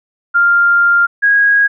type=tone pair in turn; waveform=sine; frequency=1396.9 / 1646.1 Hz; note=F6 / G#6; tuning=0 / -16 cents; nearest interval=minor third; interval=284 cents; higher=second; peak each=-7 dBFS; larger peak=neither; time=0.34-1.07 / 1.22-1.68 s; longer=first; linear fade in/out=20 ms; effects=none